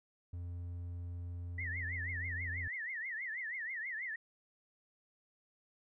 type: tone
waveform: triangle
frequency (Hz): 87.31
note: F2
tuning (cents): 0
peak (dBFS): -38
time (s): 0.33-2.68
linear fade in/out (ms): 5
type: tone with vibrato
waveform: sine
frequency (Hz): 1926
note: B6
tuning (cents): -44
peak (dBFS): -38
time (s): 1.58-4.16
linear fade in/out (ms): 5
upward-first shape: triangle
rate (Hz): 6.2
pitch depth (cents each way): 220
effects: none